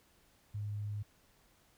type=tone; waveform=sine; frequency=103.83 Hz; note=G#2; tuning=in tune; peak=-36 dBFS; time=0.54-1.03 s; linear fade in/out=10 ms; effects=pink hiss -68 dBFS RMS until 1.77 s